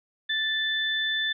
sine tone pair together, 1760 / 3520 Hz, A6 / A7, 0 / 0 cents, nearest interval octave, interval 1200 cents, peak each -27 dBFS, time 0.29-1.33 s, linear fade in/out 10 ms, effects none

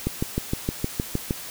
click train, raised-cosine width 3 ms, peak -10 dBFS, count 9, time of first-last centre 0.07-1.308 s, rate 6.46 Hz, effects white hiss -37 dBFS RMS until 1.5 s

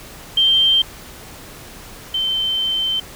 sine tone pair in turn, 3146 / 3097 Hz, G7 / G7, +6 / -22 cents, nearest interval unison, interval 28 cents, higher first, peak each -11 / -17 dBFS, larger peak first, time 0.37-0.82 / 2.14-3 s, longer second, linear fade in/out 5 ms, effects pink hiss -38 dBFS RMS until 3.15 s

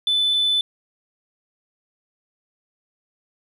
sine tone pair in turn, 3505 / 3505 Hz, A7 / A7, -7 / -7 cents, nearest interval unison, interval 0 cents, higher neither, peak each -15 / -15 dBFS, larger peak neither, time 0.07-0.34 / 0.34-0.61 s, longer neither, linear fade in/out 2 ms, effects tanh soft clip ceiling -14 dBFS + 9-bit

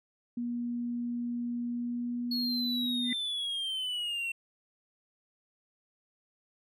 sine tone with pitch glide, 239.6 to 243.4 Hz, A#3 to B3, +48 to -25 cents, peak -31 dBFS, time 0.37-3.13 s, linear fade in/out 5 ms, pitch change +27 cents, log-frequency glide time 1.67-2.66 s
triangle exponential sweep, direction down, 4362 to 2700 Hz, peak -30 dBFS, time 2.31-4.32 s, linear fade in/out 5 ms
sine tone with exponential growth, 2018 Hz, B6, 37 cents sharp, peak -30 dBFS, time 3.01-3.13 s, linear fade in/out 1 ms, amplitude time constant 24 ms
effects none

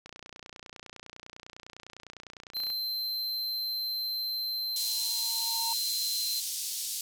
click train, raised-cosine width 0.2 ms, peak -27 dBFS, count 80, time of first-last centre 0.06-2.702 s, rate 29.9 Hz
square tone, 4107 Hz, C8, 33 cents flat, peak -31 dBFS, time 2.54-6.41 s, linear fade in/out 20 ms
triangle tone with exponential growth, 913 Hz, A#5, 36 cents flat, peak -31 dBFS, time 4.58-5.73 s, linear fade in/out 2 ms, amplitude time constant 250 ms
pink band-pass noise, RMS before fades -35 dBFS, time 4.76-7.01 s, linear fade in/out 2 ms, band 4100 to 15000 Hz, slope 24 dB/octave
effects none

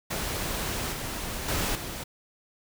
pink noise with level steps, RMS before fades -31 / -34 / -28 / -36 dBFS, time 0.1-2.04 s, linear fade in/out 10 ms, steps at 0.92 / 1.48 / 1.75 s, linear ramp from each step 5 ms, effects none

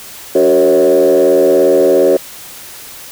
sine tone with frequency modulation, 459.3 Hz, A#4, 26 cents flat, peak -5 dBFS, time 0.35-2.17 s, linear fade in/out 5 ms, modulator 82.7 Hz, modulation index 1.7, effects tanh soft clip ceiling -2 dBFS + white hiss -32 dBFS RMS until 3.11 s

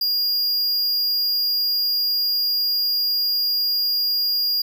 square tone, 4834 Hz, D8, 49 cents sharp, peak -19 dBFS, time 0.01-4.62 s, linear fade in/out 5 ms, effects none

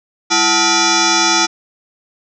sine tone with frequency modulation, 2365 Hz, D7, 12 cents sharp, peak -10 dBFS, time 0.3-1.47 s, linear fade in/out 20 ms, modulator 540 Hz, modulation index 7.3, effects none

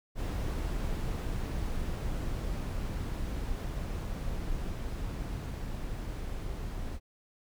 brown noise with level ramp, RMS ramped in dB -32 to -37 dBFS, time 0.15-7 s, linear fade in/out 50 ms, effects none

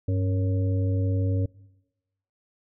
harmonic tone with a mistuned harmonic, 92.2 Hz, F#2, 6 cents flat, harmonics 1 / 3 / 5 / 6, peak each -22 / -32 / -36 / -38 dBFS, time 0.08-1.46 s, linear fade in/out 5 ms, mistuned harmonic 1, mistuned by +110 cents, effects noise-tail reverb RT60 1.0 s tail -23 dB re dry

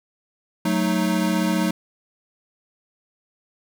square chord, D# diminished, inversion first, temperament equal, 185 / 220 / 311.1 Hz, F#3 / A3 / D#4, 0 / 0 / 0 cents, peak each -23 / -25 / -25 dBFS, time 0.65-1.71 s, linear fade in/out 5 ms, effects none

